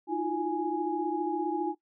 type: tone cluster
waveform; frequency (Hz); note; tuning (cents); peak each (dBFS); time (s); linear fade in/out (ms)
sine; 312.1 / 344.4 / 359.3 / 832; D#4 / F4 / F4 / G#5; +5 / -24 / +49 / +3; -33 / -32 / -39 / -32; 0.07-1.75; 50
effects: noise-tail reverb RT60 0.1 s tail -18 dB re dry